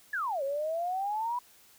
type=exponential two-way sweep; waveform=sine; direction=down then up; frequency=1760 to 538 to 992 Hz; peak=-29 dBFS; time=0.13-1.39 s; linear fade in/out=5 ms; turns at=0.43 s; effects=white hiss -59 dBFS RMS until 1.78 s